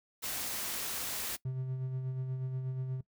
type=noise; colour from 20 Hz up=white; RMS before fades=-37 dBFS; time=0.22-1.37 s; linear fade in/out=20 ms
type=tone with tremolo; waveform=triangle; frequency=130 Hz; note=C3; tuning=11 cents flat; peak=-30 dBFS; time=1.45-3.01 s; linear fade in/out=5 ms; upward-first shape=sine; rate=8.3 Hz; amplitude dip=40%
effects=noise-tail reverb RT60 0.1 s tail -20 dB re dry